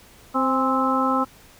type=harmonic tone with a mistuned harmonic; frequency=261.6 Hz; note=C4; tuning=in tune; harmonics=1 / 2 / 3 / 4 / 5; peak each=-23 / -27 / -27 / -25 / -23 dBFS; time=0.34-1.25 s; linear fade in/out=20 ms; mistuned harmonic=3; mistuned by=+56 cents; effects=pink hiss -50 dBFS RMS until 1.59 s